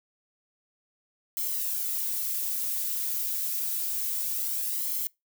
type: noise with flanger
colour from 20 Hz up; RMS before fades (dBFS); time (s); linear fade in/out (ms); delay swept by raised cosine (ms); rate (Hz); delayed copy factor
violet; -30; 1.37-5.07; 0; 0.94 to 3.74; 0.28; +0.6
effects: noise-tail reverb RT60 0.2 s tail -24 dB re dry